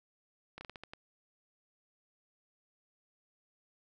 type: slowing click train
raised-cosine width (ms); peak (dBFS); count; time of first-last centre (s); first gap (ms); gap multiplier
0.3; -29; 7; 0.58-0.935; 30; 1.27
effects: none